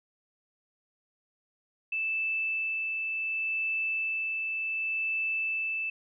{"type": "tone with tremolo", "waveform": "sine", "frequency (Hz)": 2637, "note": "E7", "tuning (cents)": 0, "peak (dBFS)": -27, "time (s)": [1.92, 5.9], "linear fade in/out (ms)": 5, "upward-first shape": "sine", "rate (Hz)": 0.68, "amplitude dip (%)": 25, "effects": []}